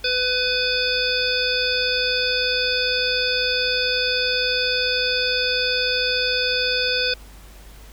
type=harmonic tone; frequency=501 Hz; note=B4; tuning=25 cents sharp; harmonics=1 / 3 / 5 / 7 / 9 / 10; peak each=-26 / -26 / -26 / -26 / -26 / -26 dBFS; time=0.04-7.14 s; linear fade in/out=5 ms; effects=added 50 Hz sine -41 dBFS peak until 7.92 s + pink hiss -48 dBFS RMS until 7.92 s